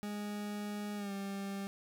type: tone with pitch glide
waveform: 40% pulse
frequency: 207 to 197.54 Hz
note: G#3 to G3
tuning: -5 to +14 cents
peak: -37 dBFS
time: 0.03-1.67 s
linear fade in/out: 0 ms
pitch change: -81 cents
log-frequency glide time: 0.96-1.12 s
effects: none